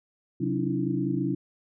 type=tone cluster; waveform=sine; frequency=134.1 / 184.9 / 278.9 / 304.5 / 334.1 Hz; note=C3 / F#3 / C#4 / D#4 / E4; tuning=+43 / -1 / +11 / -37 / +23 cents; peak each=-31 dBFS; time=0.4-1.35 s; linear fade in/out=10 ms; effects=none